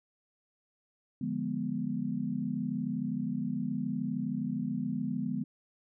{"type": "chord", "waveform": "sine", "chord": "D diminished seventh", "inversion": "none", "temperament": "equal with one note detuned", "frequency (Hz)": [147.51, 174.61, 207.7, 246.9], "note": ["D3", "F3", "Ab3", "Cb4"], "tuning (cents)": [8, 0, 0, 0], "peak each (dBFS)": [-39, -38, -35, -34], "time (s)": [1.21, 5.44], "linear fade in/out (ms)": 5, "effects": []}